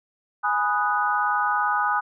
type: chord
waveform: sine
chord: G# minor seventh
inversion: none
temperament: equal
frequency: 830.6 / 987.8 / 1244.5 / 1480 Hz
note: G#5 / B5 / D#6 / F#6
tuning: 0 / 0 / 0 / 0 cents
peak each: -25 / -28 / -24 / -26 dBFS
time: 0.43-2.01 s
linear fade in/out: 20 ms
effects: none